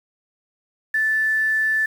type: tone with quantisation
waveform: sine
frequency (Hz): 1754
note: A6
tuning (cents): -6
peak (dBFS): -17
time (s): 0.94-1.86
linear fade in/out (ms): 5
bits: 7
effects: none